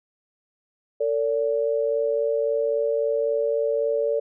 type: tone pair together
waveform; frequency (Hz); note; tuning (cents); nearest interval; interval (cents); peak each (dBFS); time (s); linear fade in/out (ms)
sine; 450.8 / 574.5; A4 / D5; +42 / -38; major third; 420; -23; 1-4.2; 10
effects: none